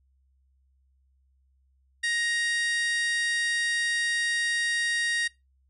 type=harmonic tone; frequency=937 Hz; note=A#5; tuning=9 cents sharp; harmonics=2 / 3 / 4 / 5 / 6 / 7 / 8 / 9 / 10; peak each=-26 / -39 / -34 / -39 / -40 / -48 / -46 / -42 / -40 dBFS; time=2.03-5.28 s; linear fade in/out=10 ms; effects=noise-tail reverb RT60 0.2 s tail -21 dB re dry + added 66 Hz sine -63 dBFS peak until 5.69 s